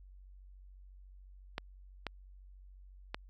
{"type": "clicks", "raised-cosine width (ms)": 0.3, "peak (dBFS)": -20, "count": 3, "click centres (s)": [1.581, 2.067, 3.145], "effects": ["added 47 Hz sine -52 dBFS peak until 3.29 s"]}